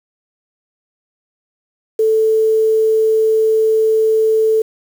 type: tone with quantisation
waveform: sine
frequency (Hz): 440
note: A4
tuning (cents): 0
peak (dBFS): -10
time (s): 1.99-4.62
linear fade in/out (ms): 5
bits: 6
effects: none